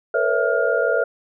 sine tone cluster, 452.2 / 493 / 559 / 656 / 1414 Hz, A4 / B4 / C#5 / E5 / F6, +47 / -3 / +14 / -9 / +21 cents, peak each -23 dBFS, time 0.14-1.04 s, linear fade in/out 5 ms, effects none

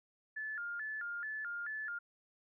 sine tone with vibrato, 1564 Hz, G6, 4 cents flat, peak -38 dBFS, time 0.36-1.99 s, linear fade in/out 10 ms, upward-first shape square, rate 2.3 Hz, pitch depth 180 cents each way, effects none

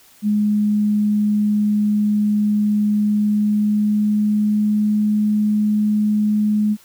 sine tone with pitch glide, 209.1 to 210.9 Hz, G#3 to G#3, +12 to +27 cents, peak -14 dBFS, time 0.22-6.77 s, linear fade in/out 50 ms, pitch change +15 cents, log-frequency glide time 3.09-5.01 s, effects white hiss -50 dBFS RMS until 6.84 s

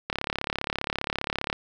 click train, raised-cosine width 0.3 ms, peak -11 dBFS, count 51, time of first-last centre 0.1-1.529 s, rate 35 Hz, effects none

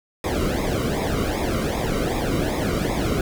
brown noise with flanger, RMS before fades -23 dBFS, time 0.24-3.21 s, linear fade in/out 2 ms, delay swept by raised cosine 0.67 to 1.19 ms, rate 2.6 Hz, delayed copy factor -0.85, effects none

